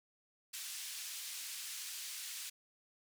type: band-pass noise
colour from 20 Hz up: white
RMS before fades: -45 dBFS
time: 0.53-2.5 s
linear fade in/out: 10 ms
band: 2300 to 9900 Hz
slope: 12 dB/octave
effects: none